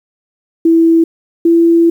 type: tone pair in turn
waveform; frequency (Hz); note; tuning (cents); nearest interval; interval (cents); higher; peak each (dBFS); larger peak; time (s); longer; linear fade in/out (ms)
sine; 329.6 / 335.4; E4 / E4; 0 / +30; unison; 30; second; -5; neither; 0.65-1.04 / 1.45-1.9; second; 5
effects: 7-bit